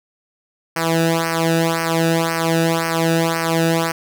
sawtooth tone with flanger, 164.81 Hz, E3, in tune, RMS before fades -18 dBFS, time 0.76-3.92 s, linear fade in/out 5 ms, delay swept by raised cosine 0.27 to 0.95 ms, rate 1.9 Hz, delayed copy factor -1, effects none

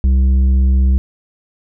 sine tone with tanh clipping, 65.41 Hz, C2, in tune, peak -10 dBFS, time 0.04-0.98 s, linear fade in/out 0 ms, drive 7 dB, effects none

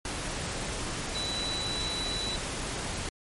sine tone in noise, 3951 Hz, B7, in tune, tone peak -32 dBFS, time 1.15-2.36 s, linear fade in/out 2 ms, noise pink, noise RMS -34 dBFS, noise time 0.05-3.09 s, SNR -1 dB, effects MP3 48 kbps

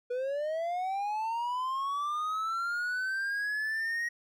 triangle linear sweep, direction up, 482.8 to 1892 Hz, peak -28 dBFS, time 0.1-4.09 s, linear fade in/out 10 ms, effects none

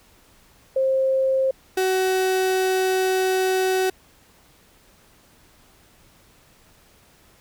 sine / 35% pulse tone pair in turn, 530 / 375.6 Hz, C5 / F#4, +22 / +26 cents, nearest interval tritone, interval 596 cents, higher first, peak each -17 dBFS, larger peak neither, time 0.76-1.51 / 1.77-3.9 s, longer second, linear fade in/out 5 ms, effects pink hiss -55 dBFS RMS until 7.4 s

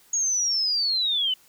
sine linear sweep, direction down, 6680 to 2960 Hz, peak -21 dBFS, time 0.13-1.34 s, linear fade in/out 5 ms, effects white hiss -57 dBFS RMS until 1.48 s

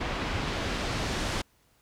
pink noise with low-pass filter sweep, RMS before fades -31 dBFS, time 0-1.42 s, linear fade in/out 10 ms, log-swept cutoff 3000 to 6600 Hz, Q 0.77, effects pink hiss -66 dBFS RMS until 1.81 s

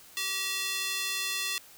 square tone with high-pass filter, 384.3 Hz, G4, 34 cents flat, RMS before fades -32 dBFS, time 0.17-1.58 s, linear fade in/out 0 ms, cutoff 2800 Hz, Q 1.1, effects white hiss -53 dBFS RMS until 1.77 s

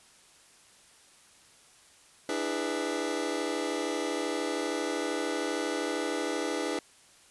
sawtooth chord, E dominant seventh, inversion third, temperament just, 296.7 / 329.6 / 412 / 494.4 Hz, D4 / E4 / G#4 / B4, +18 / 0 / -14 / +2 cents, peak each -31 dBFS, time 2.29-6.79 s, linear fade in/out 2 ms, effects white hiss -58 dBFS RMS until 7.3 s + resampled to 24000 Hz

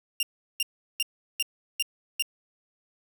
sawtooth tone bursts, 2791 Hz, F7, 2 cents flat, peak -20 dBFS, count 6, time 0.2-2.224 s, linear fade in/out 2 ms, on 29 ms, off 370 ms, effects none

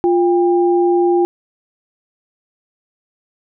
sine tone pair together, 350.2 / 799 Hz, F4 / G5, +5 / +33 cents, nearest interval octave + major second, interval 1428 cents, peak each -11 / -19 dBFS, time 0.04-1.25 s, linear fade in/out 0 ms, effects none

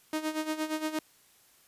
sawtooth tone with tremolo, 311.1 Hz, D#4, in tune, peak -24 dBFS, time 0.13-0.99 s, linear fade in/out 2 ms, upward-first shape sine, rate 8.6 Hz, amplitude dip 75%, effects white hiss -62 dBFS RMS until 1.67 s + resampled to 32000 Hz

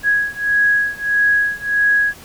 sine beating tone pair, 1661.2 / 1662.8 Hz, G#6 / G#6, 0 / +2 cents, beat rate 1.6 Hz, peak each -16 / -17 dBFS, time 0.03-2.14 s, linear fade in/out 50 ms, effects pink hiss -40 dBFS RMS until 2.24 s

